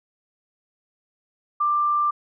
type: tone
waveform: sine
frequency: 1184 Hz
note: D6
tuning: 14 cents sharp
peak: -18 dBFS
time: 1.6-2.11 s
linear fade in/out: 10 ms
effects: none